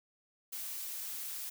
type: noise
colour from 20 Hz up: blue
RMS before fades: -41 dBFS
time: 0.52-1.5 s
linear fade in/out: 10 ms
effects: none